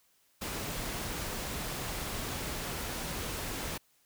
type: noise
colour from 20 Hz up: pink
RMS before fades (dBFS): -37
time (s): 0.41-3.78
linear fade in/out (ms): 10
effects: white hiss -69 dBFS RMS until 4.05 s